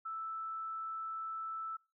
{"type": "tone", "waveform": "sine", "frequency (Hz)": 1318.5, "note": "E6", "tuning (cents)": 0, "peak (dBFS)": -38, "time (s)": [0.05, 1.77], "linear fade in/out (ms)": 10, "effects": ["noise-tail reverb RT60 0.3 s tail -25 dB re dry"]}